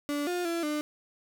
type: tone with pitch steps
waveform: 35% pulse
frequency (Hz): 290.1 / 354.8 / 337.2 / 299.6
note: D4 / F4 / E4 / D4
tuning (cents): -21 / +27 / +39 / +35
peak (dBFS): -27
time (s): 0.09-0.81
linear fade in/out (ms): 0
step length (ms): 180
effects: none